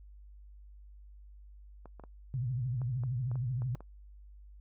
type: clicks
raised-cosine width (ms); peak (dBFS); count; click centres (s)
1; -35; 10; 1.857 / 1.997 / 2.038 / 2.817 / 3.036 / 3.315 / 3.356 / 3.62 / 3.754 / 3.806
type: tone with vibrato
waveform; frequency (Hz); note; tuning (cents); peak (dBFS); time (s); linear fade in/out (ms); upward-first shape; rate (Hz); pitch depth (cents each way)
sine; 124.9; B2; +20; -31; 2.34-3.75; 0; triangle; 13; 180
effects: noise-tail reverb RT60 0.1 s tail -22 dB re dry + added 50 Hz sine -50 dBFS peak until 4.6 s